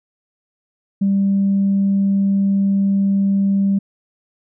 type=tone; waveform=sine; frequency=197 Hz; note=G3; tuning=9 cents sharp; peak=-12 dBFS; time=1.01-3.79 s; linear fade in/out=10 ms; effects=tanh soft clip ceiling -9 dBFS